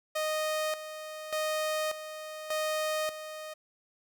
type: tone with tremolo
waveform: sawtooth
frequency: 620 Hz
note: D#5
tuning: 6 cents flat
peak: -25 dBFS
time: 0.15-3.54 s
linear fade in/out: 10 ms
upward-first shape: square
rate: 0.85 Hz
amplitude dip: 70%
effects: none